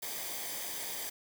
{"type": "noise with comb filter", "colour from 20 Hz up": "white", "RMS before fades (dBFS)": -39, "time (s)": [0.02, 1.1], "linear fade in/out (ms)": 10, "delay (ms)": 0.73, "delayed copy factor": -0.6, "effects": []}